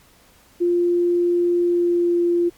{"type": "tone with pitch glide", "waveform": "sine", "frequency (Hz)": [349.2, 346.2], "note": ["F4", "F4"], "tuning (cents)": [0, -15], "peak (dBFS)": -15, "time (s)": [0.6, 2.5], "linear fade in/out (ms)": 20, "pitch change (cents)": -15, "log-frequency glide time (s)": [1.6, 2.21], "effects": ["pink hiss -53 dBFS RMS until 2.57 s", "MP3 96 kbps"]}